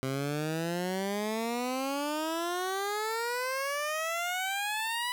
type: exponential sweep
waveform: 15% pulse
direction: up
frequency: 130.7 to 993 Hz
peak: -24 dBFS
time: 0.03-5.12 s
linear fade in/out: 0 ms
effects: none